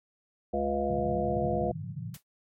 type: harmonic tone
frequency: 70.3 Hz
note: C#2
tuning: 25 cents sharp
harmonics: 1 / 3 / 5 / 7 / 9 / 10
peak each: -37 / -34 / -34 / -32 / -33 / -32 dBFS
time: 0.53-1.72 s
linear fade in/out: 10 ms
type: band-pass noise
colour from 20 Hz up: pink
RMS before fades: -37 dBFS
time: 0.9-2.17 s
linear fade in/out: 5 ms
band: 100 to 180 Hz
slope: 96 dB/octave
type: noise with exponential decay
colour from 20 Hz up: white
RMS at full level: -40 dBFS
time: 2.14-2.23 s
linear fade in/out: 5 ms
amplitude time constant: 18 ms
effects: MP3 64 kbps